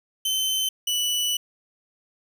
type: tone pair in turn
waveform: sawtooth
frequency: 3071 / 2964 Hz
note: G7 / F#7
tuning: -36 / +2 cents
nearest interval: minor second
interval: 62 cents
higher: first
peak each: -19 dBFS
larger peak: neither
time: 0.25-0.69 / 0.87-1.37 s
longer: second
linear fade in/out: 5 ms
effects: none